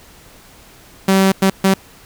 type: tone bursts at uneven times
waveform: sawtooth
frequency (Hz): 192.3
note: G3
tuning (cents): -33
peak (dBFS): -6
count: 3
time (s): 1.08-1.32 / 1.42-1.5 / 1.64-1.74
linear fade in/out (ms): 5
effects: pink hiss -44 dBFS RMS until 2.05 s